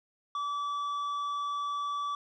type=tone with tanh clipping; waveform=triangle; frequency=1153 Hz; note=D6; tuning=32 cents flat; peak=-32 dBFS; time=0.35-2.15 s; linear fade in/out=2 ms; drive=11 dB; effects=none